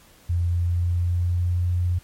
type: tone with pitch glide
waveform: sine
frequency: 86.6 to 88.62 Hz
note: F2 to F2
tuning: -14 to +26 cents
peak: -19 dBFS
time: 0.29-1.99 s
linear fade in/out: 10 ms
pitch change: +40 cents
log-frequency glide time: 0.42-1.7 s
effects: pink hiss -53 dBFS RMS until 2.03 s + MP3 64 kbps